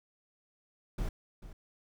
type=noise with echo; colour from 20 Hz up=brown; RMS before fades=-33 dBFS; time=0.98-1.09 s; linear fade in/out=5 ms; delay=440 ms; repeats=1; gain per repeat=-14 dB; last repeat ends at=1.53 s; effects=none